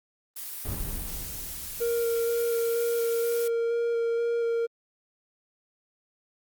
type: noise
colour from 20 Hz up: blue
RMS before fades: -37 dBFS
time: 0.36-3.48 s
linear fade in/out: 5 ms
type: noise with exponential decay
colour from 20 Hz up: brown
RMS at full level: -30 dBFS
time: 0.65-2.86 s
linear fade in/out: 1 ms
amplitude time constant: 480 ms
type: tone with vibrato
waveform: triangle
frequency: 466.2 Hz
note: A#4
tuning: in tune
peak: -22 dBFS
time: 1.8-4.67 s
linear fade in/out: 20 ms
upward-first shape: square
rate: 2.1 Hz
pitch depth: 9 cents each way
effects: Opus 32 kbps